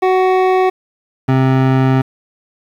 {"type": "tone pair in turn", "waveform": "25% pulse", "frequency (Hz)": [372.6, 131.73], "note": ["F#4", "C3"], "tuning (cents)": [12, 12], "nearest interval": "octave + tritone", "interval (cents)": 1800, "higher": "first", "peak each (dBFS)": -6, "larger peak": "neither", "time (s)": [[0.02, 0.7], [1.28, 2.02]], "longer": "second", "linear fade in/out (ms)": 10, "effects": ["low-pass 2000 Hz 12 dB/octave", "7-bit"]}